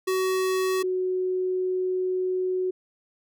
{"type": "tone pair in turn", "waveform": ["square", "sine"], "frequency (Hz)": [375.1, 369.5], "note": ["F#4", "F#4"], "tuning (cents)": [24, -2], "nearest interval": "unison", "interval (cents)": 26, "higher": "first", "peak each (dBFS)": -23, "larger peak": "neither", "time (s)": [[0.07, 0.83], [0.83, 2.71]], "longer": "second", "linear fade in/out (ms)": 10, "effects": []}